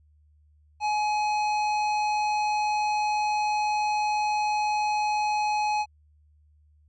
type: tone with hard clipping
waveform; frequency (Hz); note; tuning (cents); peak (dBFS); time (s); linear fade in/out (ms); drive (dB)
sine; 843; G#5; +26; -25; 0.8-5.86; 50; 12
effects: added 75 Hz sine -57 dBFS peak until 6.88 s + resampled to 24000 Hz